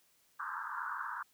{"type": "band-pass noise", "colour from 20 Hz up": "white", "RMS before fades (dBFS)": -40, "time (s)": [0.39, 1.23], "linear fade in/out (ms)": 10, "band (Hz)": [910, 1600], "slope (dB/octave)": 96, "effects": ["white hiss -70 dBFS RMS until 1.33 s"]}